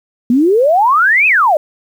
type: exponential two-way sweep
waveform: sine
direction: up then down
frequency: 230 to 2637 to 570 Hz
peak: -7 dBFS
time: 0.3-1.57 s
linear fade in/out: 2 ms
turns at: 1.27 s
effects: 7-bit